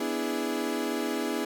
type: chord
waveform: 35% pulse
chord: E dominant seventh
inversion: second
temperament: equal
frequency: 246.9 / 293.7 / 329.6 / 415.3 Hz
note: B3 / D4 / E4 / G#4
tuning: 0 / 0 / 0 / 0 cents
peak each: -32 dBFS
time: 0-1.45 s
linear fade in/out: 5 ms
effects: none